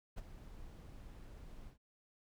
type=noise with ADSR envelope; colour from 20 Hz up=brown; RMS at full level=-40 dBFS; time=0.16-1.78 s; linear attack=24 ms; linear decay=20 ms; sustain=-12 dB; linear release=110 ms; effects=none